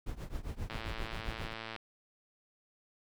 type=noise with tremolo; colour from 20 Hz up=brown; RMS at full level=-36 dBFS; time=0.06-1.54 s; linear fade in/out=10 ms; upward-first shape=triangle; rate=7.5 Hz; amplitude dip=95%
type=click train; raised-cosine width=0.3 ms; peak=-25 dBFS; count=120; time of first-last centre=0.7-1.762 s; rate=112 Hz
effects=none